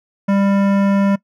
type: tone with hard clipping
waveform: sine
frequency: 198.2 Hz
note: G3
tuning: 19 cents sharp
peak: -14 dBFS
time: 0.28-1.16 s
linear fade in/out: 10 ms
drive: 16 dB
effects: noise-tail reverb RT60 0.1 s tail -21 dB re dry